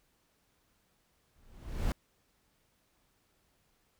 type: noise with exponential growth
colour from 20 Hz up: brown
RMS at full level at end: -26 dBFS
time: 1.36-1.92 s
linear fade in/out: 1 ms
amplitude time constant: 120 ms
effects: pink hiss -73 dBFS RMS until 3.99 s